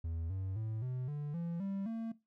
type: tone with pitch steps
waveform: triangle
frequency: 82.41 / 95.21 / 110 / 127.09 / 146.84 / 169.65 / 196.01 / 226.5 Hz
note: E2 / G2 / A2 / C3 / D3 / F3 / G3 / A#3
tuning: 0 / -50 / 0 / -50 / 0 / -50 / 0 / -50 cents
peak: -34 dBFS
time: 0.04-2.12 s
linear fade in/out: 5 ms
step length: 260 ms
effects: noise-tail reverb RT60 0.2 s tail -17 dB re dry